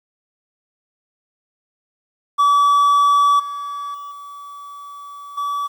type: tone with level steps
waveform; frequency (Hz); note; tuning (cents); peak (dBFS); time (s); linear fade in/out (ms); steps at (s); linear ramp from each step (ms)
triangle; 1147; D6; -41; -9 / -23 / -28 / -31 / -18; 2.38-5.68; 20; 3.39 / 3.94 / 4.11 / 5.37; 10
effects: 8-bit